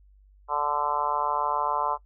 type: harmonic tone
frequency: 146.83 Hz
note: D3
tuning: in tune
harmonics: 3 / 4 / 5 / 6 / 7 / 8 / 9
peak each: -38 / -34 / -33 / -29 / -28 / -34 / -35 dBFS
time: 0.48-1.98 s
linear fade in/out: 50 ms
effects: noise-tail reverb RT60 0.1 s tail -18 dB re dry + added 49 Hz sine -53 dBFS peak until 2.05 s